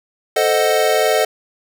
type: chord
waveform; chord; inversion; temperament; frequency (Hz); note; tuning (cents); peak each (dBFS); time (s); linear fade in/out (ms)
square; A diminished seventh; none; equal; 440 / 523.3 / 622.3 / 740; A4 / C5 / Eb5 / Gb5; 0 / 0 / 0 / 0; -19 / -21 / -18 / -21; 0.36-1.25; 5
effects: none